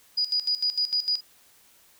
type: tone with tremolo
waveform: sine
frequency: 4915 Hz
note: D#8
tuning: 22 cents flat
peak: -21 dBFS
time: 0.17-1.21 s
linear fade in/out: 10 ms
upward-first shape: square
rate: 6.6 Hz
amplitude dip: 80%
effects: white hiss -58 dBFS RMS until 1.99 s